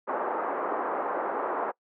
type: band-pass noise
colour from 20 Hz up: white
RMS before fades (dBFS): -30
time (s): 0.07-1.72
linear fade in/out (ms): 20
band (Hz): 330 to 1200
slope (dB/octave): 24
effects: noise-tail reverb RT60 0.1 s tail -24 dB re dry + low-pass 2000 Hz 12 dB/octave